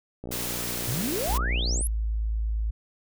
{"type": "click train", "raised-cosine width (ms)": 2, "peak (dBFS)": -23, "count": 95, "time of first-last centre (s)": [0.24, 1.809], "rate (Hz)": 59.9}
{"type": "noise", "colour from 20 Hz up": "white", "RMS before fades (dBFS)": -32, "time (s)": [0.31, 1.38], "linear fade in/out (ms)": 10}
{"type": "exponential sweep", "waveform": "sine", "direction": "up", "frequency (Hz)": [104.5, 11420], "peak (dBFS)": -28, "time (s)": [0.88, 1.87], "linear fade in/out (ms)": 0}
{"type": "tone", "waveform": "sine", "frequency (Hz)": 54.4, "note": "A1", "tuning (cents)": -19, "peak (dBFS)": -24, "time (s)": [1.28, 2.71], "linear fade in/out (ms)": 10}
{"effects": []}